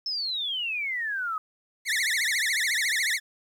sine exponential sweep, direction down, 5330 to 1244.5 Hz, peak -27 dBFS, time 0.06-1.38 s, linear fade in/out 2 ms
sawtooth tone with vibrato, 1961 Hz, B6, 13 cents flat, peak -20 dBFS, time 1.85-3.2 s, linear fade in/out 50 ms, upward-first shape triangle, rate 14 Hz, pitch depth 260 cents each way
effects low-pass 12000 Hz 12 dB/octave + 10-bit

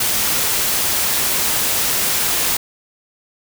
white noise, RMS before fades -18 dBFS, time 0-2.57 s, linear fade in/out 5 ms, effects none

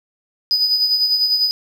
triangle tone with tremolo, 4978 Hz, D#8, in tune, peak -10 dBFS, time 0.51-1.51 s, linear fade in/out 0 ms, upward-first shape sine, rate 10 Hz, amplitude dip 55%, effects tanh soft clip ceiling -7 dBFS + 8-bit

